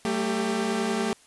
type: tone cluster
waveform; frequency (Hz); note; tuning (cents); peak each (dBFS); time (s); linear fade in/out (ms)
sawtooth; 192.6 / 223.9 / 395.1; G3 / A3 / G4; -30 / +30 / +14; -29 / -23 / -25; 0.05-1.13; 0
effects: white hiss -56 dBFS RMS until 1.26 s + resampled to 24000 Hz